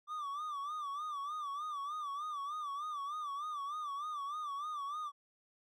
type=tone with vibrato; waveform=triangle; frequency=1174.7 Hz; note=D6; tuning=in tune; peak=-36 dBFS; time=0.07-5.12 s; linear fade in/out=50 ms; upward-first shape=sine; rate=3.3 Hz; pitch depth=100 cents each way; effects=none